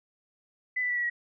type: tone with pitch steps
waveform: sine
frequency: 2004 / 1981 / 1958.2 / 1935.7 / 1913.5 Hz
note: B6 / B6 / B6 / B6 / A#6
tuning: +25 / +5 / -15 / -35 / +45 cents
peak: -26 dBFS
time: 0.76-1.1 s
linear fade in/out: 10 ms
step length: 68 ms
effects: none